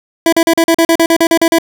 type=tone bursts; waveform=25% pulse; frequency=331.1 Hz; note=E4; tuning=8 cents sharp; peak=-3 dBFS; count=13; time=0.26-1.585 s; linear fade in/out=2 ms; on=65 ms; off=40 ms; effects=none